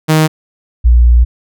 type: tone pair in turn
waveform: sawtooth / sine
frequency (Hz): 156.5 / 59.51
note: D#3 / A#1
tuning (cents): +10 / +36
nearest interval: octave + perfect fourth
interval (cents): 1674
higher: first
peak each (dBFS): -3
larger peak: neither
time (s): 0.08-0.28 / 0.84-1.25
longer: second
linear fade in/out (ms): 20
effects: none